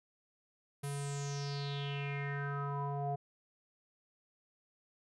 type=tone with low-pass filter sweep; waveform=square; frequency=141.7 Hz; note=C#3; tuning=38 cents sharp; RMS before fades=-38 dBFS; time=0.83-3.16 s; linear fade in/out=10 ms; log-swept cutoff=11000 to 660 Hz; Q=6; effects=none